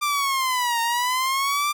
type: linear two-way sweep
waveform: sawtooth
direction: down then up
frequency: 1190 to 920 to 1190 Hz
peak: -17 dBFS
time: 0.01-1.73 s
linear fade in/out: 20 ms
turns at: 0.81 s
effects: none